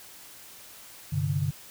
sine chord, G suspended fourth, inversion none, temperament equal, 98 / 130.81 / 146.83 Hz, G2 / C3 / D3, 0 / 0 / 0 cents, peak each -30 / -31 / -27 dBFS, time 1.12-1.51 s, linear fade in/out 10 ms, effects white hiss -48 dBFS RMS until 1.7 s

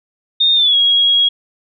sine tone with pitch glide, 3665 to 3303 Hz, A#7 to G#7, -30 to -10 cents, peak -9 dBFS, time 0.4-1.29 s, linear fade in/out 10 ms, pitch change -180 cents, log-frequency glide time 0.55-0.76 s, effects none

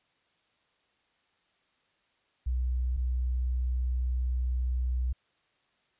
sine tone pair in turn, 62.4 / 62.4 Hz, B1 / B1, +19 / +19 cents, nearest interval unison, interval 0 cents, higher neither, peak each -26 dBFS, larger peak neither, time 2.46-2.97 / 2.97-5.13 s, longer second, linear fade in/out 10 ms, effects white hiss -71 dBFS RMS until 5.99 s + resampled to 8000 Hz

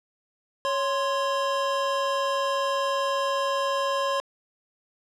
square tone pair together, 554.4 / 1046.6 Hz, C#5 / C6, 0 / 0 cents, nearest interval major seventh, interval 1100 cents, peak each -27 dBFS, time 0.65-4.2 s, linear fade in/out 0 ms, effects low-pass 6000 Hz 12 dB/octave

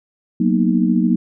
sine chord, B major seventh, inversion second, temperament equal, 185 / 233.1 / 246.9 / 311.1 Hz, F#3 / A#3 / B3 / D#4, 0 / 0 / 0 / 0 cents, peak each -17 / -17 / -21 / -20 dBFS, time 0.4-1.16 s, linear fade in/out 5 ms, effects none

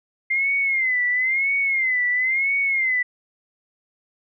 sine tone with vibrato, 2093 Hz, C7, in tune, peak -18 dBFS, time 0.3-3.03 s, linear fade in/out 10 ms, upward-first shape sine, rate 0.99 Hz, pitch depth 110 cents each way, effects none

